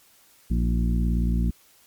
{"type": "harmonic tone with a mistuned harmonic", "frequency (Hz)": 58.27, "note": "A#1", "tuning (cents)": 0, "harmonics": [1, 2, 3, 4, 5, 6], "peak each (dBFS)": [-21, -31, -27, -30, -39, -42], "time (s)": [0.5, 1.51], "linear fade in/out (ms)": 10, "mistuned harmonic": 5, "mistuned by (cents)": 62, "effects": ["white hiss -57 dBFS RMS until 1.86 s", "MP3 96 kbps"]}